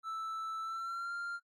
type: tone with pitch glide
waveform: triangle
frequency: 1318.5 to 1392.9 Hz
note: E6 to F6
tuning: 0 to -5 cents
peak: -35 dBFS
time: 0.03-1.4 s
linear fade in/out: 50 ms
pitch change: +95 cents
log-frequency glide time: 0.61-1.14 s
effects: AAC 32 kbps